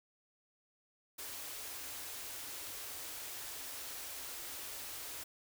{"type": "band-stop noise", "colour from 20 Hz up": "white", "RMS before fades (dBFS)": -45, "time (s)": [1.18, 5.24], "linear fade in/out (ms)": 10, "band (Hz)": [130, 250], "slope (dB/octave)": 96, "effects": []}